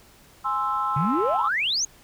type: chord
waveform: sine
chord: Ab augmented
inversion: none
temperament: equal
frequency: 830.6 / 1046.5 / 1318.5 Hz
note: Ab5 / C6 / E6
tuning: 0 / 0 / 0 cents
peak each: -29 / -26 / -25 dBFS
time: 0.44-1.49 s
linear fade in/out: 20 ms
type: exponential sweep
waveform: sine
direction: up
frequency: 130.7 to 6760 Hz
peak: -21 dBFS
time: 0.96-1.85 s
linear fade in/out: 5 ms
effects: tanh soft clip ceiling -13 dBFS + pink hiss -53 dBFS RMS until 2.03 s